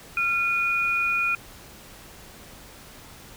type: tone pair together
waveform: sine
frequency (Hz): 1377 / 2454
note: F6 / D#7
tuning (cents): -25 / -25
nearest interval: minor seventh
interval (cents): 1000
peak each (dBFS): -27 / -22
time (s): 0.17-1.35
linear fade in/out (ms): 2
effects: pink hiss -46 dBFS RMS until 3.36 s